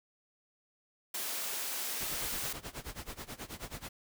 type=high-pass noise; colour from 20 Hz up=white; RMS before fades=-37 dBFS; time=1.14-2.53 s; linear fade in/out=5 ms; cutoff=290 Hz; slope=12 dB/octave
type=noise with tremolo; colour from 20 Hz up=pink; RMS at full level=-41 dBFS; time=2-3.89 s; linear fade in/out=10 ms; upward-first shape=sine; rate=9.3 Hz; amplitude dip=90%
effects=none